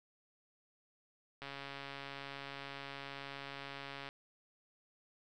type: click train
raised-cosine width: 0.3 ms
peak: -29 dBFS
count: 372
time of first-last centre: 1.42-4.089 s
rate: 139 Hz
effects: none